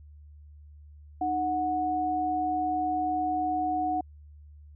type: tone pair together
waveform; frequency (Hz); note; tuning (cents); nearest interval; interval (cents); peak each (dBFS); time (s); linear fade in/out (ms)
sine; 307.1 / 736.1; D#4 / F#5; -23 / -9; octave + minor third; 1514; -32 / -26; 1.21-4.01; 5
effects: added 74 Hz sine -47 dBFS peak until 4.75 s

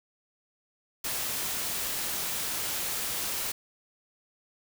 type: noise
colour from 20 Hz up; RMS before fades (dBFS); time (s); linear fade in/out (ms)
white; -32; 1.04-3.52; 5
effects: none

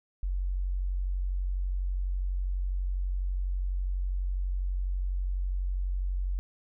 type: tone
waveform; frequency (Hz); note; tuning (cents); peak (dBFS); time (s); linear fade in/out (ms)
sine; 46.06; F#1; -7; -27; 0.23-6.39; 0
effects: none

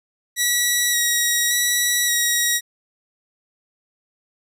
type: tone with vibrato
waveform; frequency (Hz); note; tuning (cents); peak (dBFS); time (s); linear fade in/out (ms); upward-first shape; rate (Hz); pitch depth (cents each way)
10% pulse; 1921; B6; -48; -8; 0.36-2.61; 50; square; 0.87; 16
effects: none

